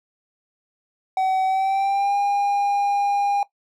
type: tone with pitch glide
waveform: triangle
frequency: 758 to 807.7 Hz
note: F#5 to G#5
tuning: +42 to -48 cents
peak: -16 dBFS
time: 1.17-3.43 s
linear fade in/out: 2 ms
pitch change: +110 cents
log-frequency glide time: 1.45-2.16 s
effects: noise-tail reverb RT60 0.1 s tail -17 dB re dry